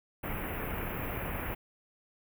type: band-stop noise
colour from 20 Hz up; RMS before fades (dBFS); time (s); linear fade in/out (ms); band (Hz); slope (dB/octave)
pink; -36; 0.23-1.55; 10; 2700 to 12000; 48
effects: none